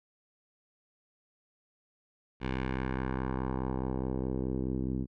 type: tone with low-pass filter sweep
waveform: 10% pulse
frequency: 64.8 Hz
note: C2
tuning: 16 cents flat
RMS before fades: -33 dBFS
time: 2.4-5.07 s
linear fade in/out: 50 ms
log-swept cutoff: 2800 to 260 Hz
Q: 1.4
effects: none